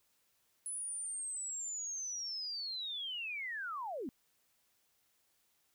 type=linear sweep; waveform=sine; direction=down; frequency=10110 to 218.6 Hz; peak=-38 dBFS; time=0.66-4.09 s; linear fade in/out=0 ms; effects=white hiss -75 dBFS RMS until 5.74 s